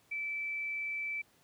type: tone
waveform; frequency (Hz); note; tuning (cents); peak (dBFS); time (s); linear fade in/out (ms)
sine; 2319; D7; -22; -34; 0.11-1.22; 10
effects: pink hiss -67 dBFS RMS until 1.43 s + high-pass 100 Hz 12 dB/octave